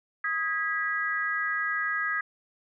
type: tone cluster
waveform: sine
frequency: 1255 / 1643 / 1954 Hz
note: D#6 / G#6 / B6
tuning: +15 / -19 / -19 cents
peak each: -32 / -29 / -31 dBFS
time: 0.24-2.21 s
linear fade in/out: 5 ms
effects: none